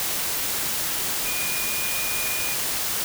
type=tone in noise; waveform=sine; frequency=2440 Hz; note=D#7; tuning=34 cents flat; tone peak=-31 dBFS; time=1.26-2.54 s; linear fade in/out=0 ms; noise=white; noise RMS=-26 dBFS; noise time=0-3.04 s; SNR=-8 dB; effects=none